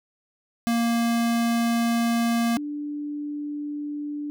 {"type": "tone pair in turn", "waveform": ["square", "sine"], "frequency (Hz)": [233.1, 293.7], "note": ["A#3", "D4"], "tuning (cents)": [0, 0], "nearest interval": "major third", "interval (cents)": 400, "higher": "second", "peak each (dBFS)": [-21, -28], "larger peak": "first", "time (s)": [[0.67, 2.57], [2.57, 4.3]], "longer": "first", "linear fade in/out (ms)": 0, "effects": []}